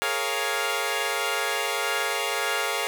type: chord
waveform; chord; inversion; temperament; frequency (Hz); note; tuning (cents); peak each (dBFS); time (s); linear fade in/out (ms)
10% pulse; Bb minor seventh; third; equal; 415.3 / 466.2 / 554.4 / 698.5; Ab4 / Bb4 / Db5 / F5; 0 / 0 / 0 / 0; -22; 0.02-2.87; 0
effects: none